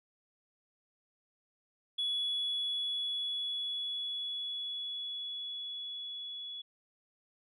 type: tone with level ramp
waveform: sine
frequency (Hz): 3391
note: G#7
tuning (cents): +35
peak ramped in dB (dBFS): -29 to -40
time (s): 1.98-6.62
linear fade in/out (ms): 10
effects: tanh soft clip ceiling -27 dBFS